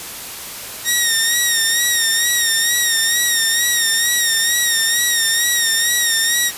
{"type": "tone with vibrato", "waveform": "10% pulse", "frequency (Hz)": 1864.7, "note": "A#6", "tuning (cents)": 0, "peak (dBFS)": -5, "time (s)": [0.84, 6.52], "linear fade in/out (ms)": 50, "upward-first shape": "sine", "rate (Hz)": 2.2, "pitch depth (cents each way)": 58, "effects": ["white hiss -30 dBFS RMS until 6.57 s", "resampled to 32000 Hz"]}